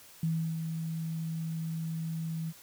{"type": "tone with ADSR envelope", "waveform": "sine", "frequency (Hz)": 162.4, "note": "E3", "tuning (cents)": -26, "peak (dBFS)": -26, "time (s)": [0.23, 2.53], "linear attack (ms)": 3, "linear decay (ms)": 330, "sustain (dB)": -6, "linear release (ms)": 42, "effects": ["white hiss -54 dBFS RMS until 2.62 s"]}